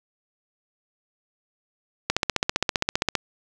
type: click train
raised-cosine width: 0.2 ms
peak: -3 dBFS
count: 17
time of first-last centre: 2.1-3.153 s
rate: 15.2 Hz
effects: none